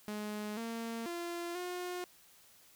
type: tone with pitch steps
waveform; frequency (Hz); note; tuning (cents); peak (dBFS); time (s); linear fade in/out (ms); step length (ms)
sawtooth; 210.3 / 229.3 / 344.3 / 358.4; G#3 / A#3 / F4 / F4; +22 / -28 / -25 / +45; -34; 0.08-2.04; 0; 490
effects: white hiss -62 dBFS RMS until 2.75 s